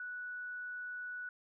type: tone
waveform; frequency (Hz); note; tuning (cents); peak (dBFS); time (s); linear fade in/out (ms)
sine; 1476; F#6; -5; -40; 0-1.29; 2
effects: none